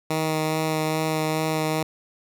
10% pulse tone with vibrato, 157.1 Hz, D#3, 17 cents sharp, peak -14 dBFS, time 0.1-1.83 s, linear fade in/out 5 ms, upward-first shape sine, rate 2.4 Hz, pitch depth 11 cents each way, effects none

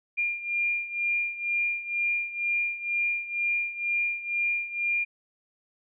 sine beating tone pair, 2400 / 2402.1 Hz, D7 / D7, +37 / +38 cents, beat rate 2.1 Hz, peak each -27 / -31 dBFS, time 0.17-5.05 s, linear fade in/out 20 ms, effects none

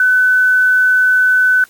sine tone with quantisation, 1506 Hz, F#6, 30 cents sharp, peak -8 dBFS, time 0-1.64 s, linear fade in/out 2 ms, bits 6, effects white hiss -47 dBFS RMS until 1.69 s + AAC 64 kbps

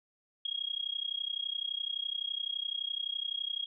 sine tone with amplitude modulation, 3283 Hz, G#7, 21 cents flat, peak -29 dBFS, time 0.45-3.66 s, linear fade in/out 5 ms, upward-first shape sine, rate 31.8 Hz, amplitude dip 95%, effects none

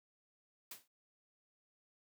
white noise with exponential decay, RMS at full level -44 dBFS, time 0.71-0.88 s, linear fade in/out 5 ms, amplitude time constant 35 ms, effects high-pass 150 Hz 12 dB/octave

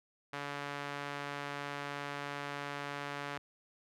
sawtooth tone with band-pass filter, 143.1 Hz, D3, 45 cents flat, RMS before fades -41 dBFS, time 0.33-3.38 s, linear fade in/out 5 ms, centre 1600 Hz, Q 0.81, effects none

